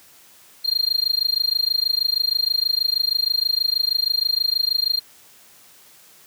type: tone with amplitude modulation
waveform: triangle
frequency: 4200 Hz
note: C8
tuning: 6 cents sharp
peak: -13 dBFS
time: 0.64-5 s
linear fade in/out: 20 ms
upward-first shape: sine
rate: 26.3 Hz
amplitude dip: 100%
effects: white hiss -50 dBFS RMS until 6.26 s + high-pass 80 Hz 12 dB/octave